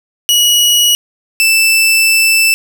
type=tone pair in turn; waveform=sawtooth; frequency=2914 / 2648 Hz; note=F#7 / E7; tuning=-27 / +7 cents; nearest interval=major second; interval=166 cents; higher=first; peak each=-4 dBFS; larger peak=neither; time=0.29-0.95 / 1.4-2.54 s; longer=second; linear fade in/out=0 ms; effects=none